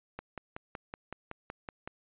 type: click train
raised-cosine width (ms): 0.5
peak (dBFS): -24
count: 10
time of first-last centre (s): 0.19-1.875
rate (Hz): 5.34
effects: resampled to 8000 Hz